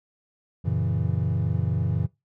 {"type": "chord", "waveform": "triangle", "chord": "F# dominant seventh", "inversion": "none", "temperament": "equal", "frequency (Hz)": [92.5, 116.54, 138.59, 164.81], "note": ["F#2", "A#2", "C#3", "E3"], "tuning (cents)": [0, 0, 0, 0], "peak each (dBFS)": [-25, -26, -26, -27], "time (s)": [0.64, 2.07], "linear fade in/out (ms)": 20, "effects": ["noise-tail reverb RT60 0.2 s tail -19 dB re dry"]}